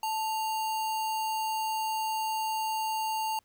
sine tone with sample-and-hold, 880 Hz, A5, in tune, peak -28 dBFS, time 0.03-3.39 s, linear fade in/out 2 ms, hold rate 3675 Hz, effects pink hiss -70 dBFS RMS until 3.44 s

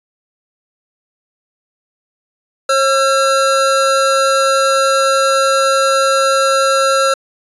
square tone pair together, 540 / 1351.7 Hz, C#5 / E6, -45 / +43 cents, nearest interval octave + major third, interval 1588 cents, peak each -14 dBFS, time 2.69-7.14 s, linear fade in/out 5 ms, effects resampled to 24000 Hz

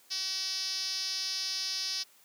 5% pulse tone with band-pass filter, 380 Hz, F#4, 46 cents sharp, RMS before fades -34 dBFS, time 0.1-2.04 s, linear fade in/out 20 ms, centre 5200 Hz, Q 5.2, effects white hiss -61 dBFS RMS until 2.24 s + high-pass 200 Hz 12 dB/octave

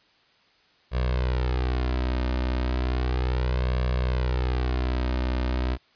sawtooth tone with flanger, 62.5 Hz, B1, 21 cents sharp, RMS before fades -25 dBFS, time 0.91-5.78 s, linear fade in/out 50 ms, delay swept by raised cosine 1.8 to 3.3 ms, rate 0.34 Hz, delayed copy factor +0.7, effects white hiss -61 dBFS RMS until 5.95 s + resampled to 11025 Hz

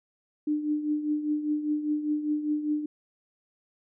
sine tone with tremolo, 300 Hz, D4, 37 cents sharp, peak -22 dBFS, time 0.47-2.86 s, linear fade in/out 5 ms, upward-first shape triangle, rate 5 Hz, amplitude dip 70%, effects none

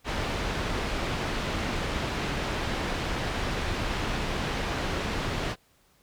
pink low-pass noise, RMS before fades -30 dBFS, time 0.04-5.56 s, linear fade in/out 50 ms, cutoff 3800 Hz, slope 12 dB/octave, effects pink hiss -64 dBFS RMS until 6.02 s

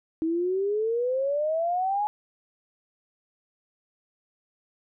sine exponential sweep, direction up, 317.2 to 849 Hz, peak -23 dBFS, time 0.22-2.07 s, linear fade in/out 0 ms, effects none

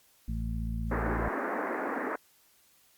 harmonic tone, 56.1 Hz, A1, 34 cents sharp, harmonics 1 / 2 / 3 / 4, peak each -32 / -38 / -40 / -39 dBFS, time 0.28-1.29 s, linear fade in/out 5 ms
pink band-pass noise, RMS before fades -33 dBFS, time 0.91-2.16 s, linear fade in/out 5 ms, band 240 to 1900 Hz, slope 48 dB/octave
effects white hiss -64 dBFS RMS until 2.97 s + Opus 48 kbps

